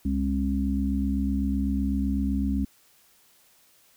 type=harmonic tone; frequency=67.9 Hz; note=C#2; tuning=35 cents flat; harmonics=1 / 3 / 4; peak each=-27 / -27 / -28 dBFS; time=0.05-2.65 s; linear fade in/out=5 ms; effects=white hiss -60 dBFS RMS until 3.96 s